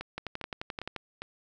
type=two click trains; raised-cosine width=0.3 ms; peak=-21 / -19 dBFS; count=4 / 10; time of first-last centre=0.01-1.22 / 0.18-0.963 s; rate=2.48 / 11.5 Hz; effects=none